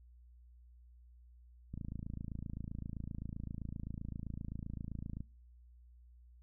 click train, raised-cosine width 5 ms, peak -30 dBFS, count 97, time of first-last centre 1.74-5.206 s, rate 27.7 Hz, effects noise-tail reverb RT60 0.5 s tail -25 dB re dry + added 60 Hz sine -57 dBFS peak until 6.42 s

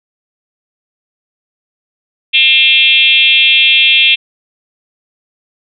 sine tone with frequency modulation, 2960 Hz, F#7, in tune, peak -5 dBFS, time 2.33-4.16 s, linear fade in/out 20 ms, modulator 280 Hz, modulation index 2.1, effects none

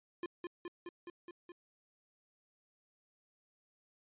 square tone with echo, 349.2 Hz, F4, in tune, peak -38 dBFS, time 0.23-0.26 s, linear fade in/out 2 ms, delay 210 ms, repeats 6, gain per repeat -2 dB, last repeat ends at 1.52 s, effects resampled to 8000 Hz

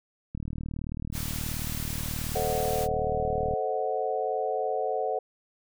click train, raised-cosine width 5 ms, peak -22 dBFS, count 124, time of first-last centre 0.35-3.537 s, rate 38.6 Hz
white noise, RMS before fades -37 dBFS, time 1.12-2.88 s, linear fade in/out 50 ms
sine chord, A diminished seventh, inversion none, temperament equal, 440 / 523.3 / 622.3 / 740 Hz, A4 / C5 / Eb5 / Gb5, 0 / 0 / 0 / 0 cents, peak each -31 / -32 / -34 / -30 dBFS, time 2.35-5.19 s, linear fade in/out 5 ms
effects none

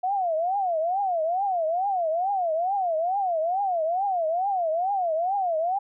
sine tone with vibrato, 713 Hz, F5, 36 cents sharp, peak -22 dBFS, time 0.03-5.79 s, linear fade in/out 10 ms, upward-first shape triangle, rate 2.3 Hz, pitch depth 250 cents each way, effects none

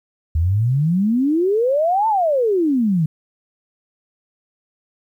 sine exponential two-way sweep, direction up then down, 76.1 to 910 to 149.4 Hz, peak -14 dBFS, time 0.35-3.06 s, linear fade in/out 5 ms, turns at 2.08 s, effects 9-bit

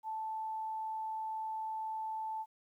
sine tone, 878 Hz, A5, 4 cents flat, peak -36 dBFS, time 0.03-2.46 s, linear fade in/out 50 ms, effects 12-bit

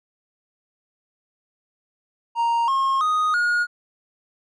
triangle tone with pitch steps, 932.3 / 1077.1 / 1244.5 / 1437.8 Hz, A#5 / C6 / D#6 / F6, 0 / +50 / 0 / +50 cents, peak -16 dBFS, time 2.35-3.67 s, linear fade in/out 50 ms, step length 330 ms, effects resampled to 24000 Hz

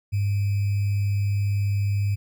sine tone with sample-and-hold, 100.8 Hz, G2, 49 cents sharp, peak -20 dBFS, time 0.12-2.16 s, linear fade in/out 20 ms, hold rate 2450 Hz, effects none

